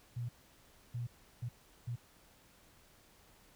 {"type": "tone bursts at uneven times", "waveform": "sine", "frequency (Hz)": 120, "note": "B2", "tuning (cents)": -49, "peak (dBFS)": -36, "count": 4, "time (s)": [[0.16, 0.29], [0.94, 1.07], [1.42, 1.49], [1.87, 1.96]], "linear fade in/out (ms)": 10, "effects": ["pink hiss -64 dBFS RMS until 3.55 s"]}